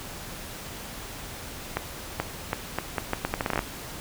accelerating click train, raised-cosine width 0.5 ms, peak -10 dBFS, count 15, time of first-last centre 1.77-3.591 s, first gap 430 ms, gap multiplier 0.77, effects pink hiss -39 dBFS RMS until 4 s

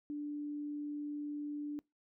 sine tone, 293.7 Hz, D4, in tune, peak -37 dBFS, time 0.1-1.79 s, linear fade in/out 0 ms, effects noise-tail reverb RT60 0.2 s tail -24 dB re dry

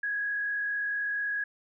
sine tone with frequency modulation, 1661.2 Hz, G#6, in tune, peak -28 dBFS, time 0.03-1.44 s, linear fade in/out 5 ms, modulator 44.3 Hz, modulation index 0.54, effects none

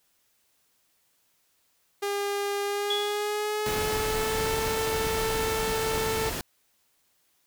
sawtooth tone with pitch glide, 404 to 443.1 Hz, G#4 to A4, -48 to +12 cents, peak -23 dBFS, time 2.02-6.3 s, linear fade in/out 10 ms, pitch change +160 cents, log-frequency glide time 2.63-4.51 s
sine tone with exponential decay, 3377 Hz, G#7, 28 cents sharp, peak -24 dBFS, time 2.9-3.46 s, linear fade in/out 5 ms, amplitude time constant 120 ms
pink noise, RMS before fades -32 dBFS, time 3.66-6.41 s, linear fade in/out 0 ms
effects white hiss -69 dBFS RMS until 7.46 s

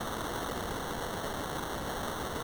violet noise with sample-and-hold, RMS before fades -36 dBFS, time 0-2.43 s, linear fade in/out 10 ms, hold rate 2450 Hz, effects none

